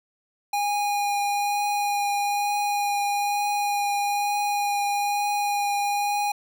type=tone with vibrato; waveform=square; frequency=817 Hz; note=G#5; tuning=29 cents flat; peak=-23 dBFS; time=0.53-6.32 s; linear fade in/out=5 ms; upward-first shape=triangle; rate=1.1 Hz; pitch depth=11 cents each way; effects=none